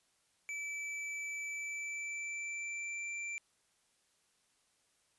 square tone with pitch glide, 2311 to 2351 Hz, D7 to D7, -28 to +1 cents, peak -39 dBFS, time 0.49-3.38 s, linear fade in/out 0 ms, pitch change +29 cents, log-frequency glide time 1.47-3.14 s, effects white hiss -74 dBFS RMS until 5.18 s + resampled to 24000 Hz

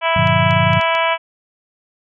harmonic tone, 329.6 Hz, E4, in tune, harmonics 2 / 3 / 4 / 5 / 6 / 7 / 8 / 9 / 10, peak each -19 / -18 / -25 / -25 / -30 / -21 / -28 / -26 / -33 dBFS, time 0.01-1.18 s, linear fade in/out 50 ms
sine chord, G minor seventh, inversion none, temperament just, 98 / 117.6 / 147 / 176.4 Hz, G2 / Bb2 / D3 / F3, 0 / +16 / +2 / +18 cents, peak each -20 dBFS, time 0.16-0.8 s, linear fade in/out 5 ms
clicks, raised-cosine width 0.2 ms, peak -14 dBFS, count 5, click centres 0.273 / 0.509 / 0.733 / 0.813 / 0.951 s
effects none

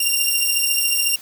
10% pulse beating tone pair, 2774 / 2788 Hz, F7 / F7, -12 / -4 cents, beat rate 14 Hz, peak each -11 dBFS, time 0-1.16 s, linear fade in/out 5 ms, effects white hiss -42 dBFS RMS until 1.21 s + high-pass 80 Hz 12 dB/octave

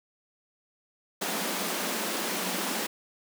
pink high-pass noise, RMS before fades -31 dBFS, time 1.21-2.87 s, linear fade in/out 10 ms, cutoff 180 Hz, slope 96 dB/octave, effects none

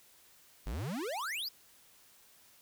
square exponential sweep, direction up, 42.86 to 5274 Hz, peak -36 dBFS, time 0.66-1.49 s, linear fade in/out 10 ms, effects white hiss -62 dBFS RMS until 2.61 s

